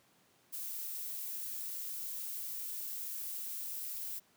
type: noise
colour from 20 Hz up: violet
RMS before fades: -41 dBFS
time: 0.52-4.2 s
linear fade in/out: 20 ms
effects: pink hiss -68 dBFS RMS until 4.36 s + high-pass 150 Hz 12 dB/octave